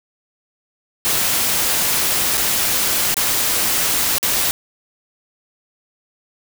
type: noise with dropouts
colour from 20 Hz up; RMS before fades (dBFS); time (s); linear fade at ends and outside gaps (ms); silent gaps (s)
white; -18; 1.05-4.51; 0; 2.372-2.377 / 3.143-3.168 / 4.183-4.229
effects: none